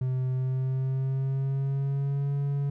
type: tone with pitch glide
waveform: triangle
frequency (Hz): 128.7 to 141.16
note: C3 to C#3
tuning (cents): -28 to +32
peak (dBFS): -23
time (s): 0.01-2.7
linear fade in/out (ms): 5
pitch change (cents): +160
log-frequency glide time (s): 0.29-2.34
effects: none